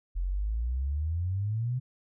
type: exponential sweep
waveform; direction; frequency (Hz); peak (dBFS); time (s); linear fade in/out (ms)
sine; up; 42.25 to 130; -27; 0.15-1.8; 20
effects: none